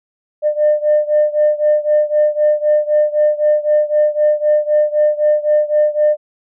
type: beating tone pair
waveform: sine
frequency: 600 / 603.9 Hz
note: D5 / D5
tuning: +37 / +48 cents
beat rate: 3.9 Hz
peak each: -12 / -14 dBFS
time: 0.42-6.17 s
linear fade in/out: 50 ms
effects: tanh soft clip ceiling -5 dBFS